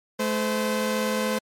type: tone pair together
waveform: sawtooth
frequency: 215.3 / 513.5 Hz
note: A3 / C5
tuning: -37 / -33 cents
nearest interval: octave + minor third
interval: 1504 cents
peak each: -22 dBFS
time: 0.19-1.39 s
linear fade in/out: 10 ms
effects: MP3 64 kbps